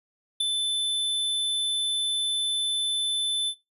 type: tone with ADSR envelope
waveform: square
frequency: 3520 Hz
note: A7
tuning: in tune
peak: -19 dBFS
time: 0.4-3.55 s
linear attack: 9 ms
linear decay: 3 ms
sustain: -5 dB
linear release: 70 ms
effects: noise-tail reverb RT60 0.2 s tail -19 dB re dry + resampled to 32000 Hz